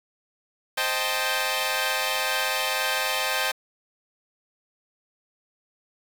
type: chord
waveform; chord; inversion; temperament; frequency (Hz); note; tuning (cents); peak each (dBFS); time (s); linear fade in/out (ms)
10% pulse; A half-diminished seventh; first; equal; 523.3 / 622.3 / 784 / 880; C5 / Eb5 / G5 / A5; 0 / 0 / 0 / 0; -21; 0.77-3.52; 10
effects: 7-bit